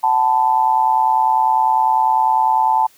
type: tone with amplitude modulation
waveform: sine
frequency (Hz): 880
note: A5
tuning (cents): 0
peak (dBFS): -8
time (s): 0.03-2.87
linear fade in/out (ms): 10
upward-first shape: sine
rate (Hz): 130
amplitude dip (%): 85
effects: white hiss -51 dBFS RMS until 2.97 s + high-pass 80 Hz 12 dB/octave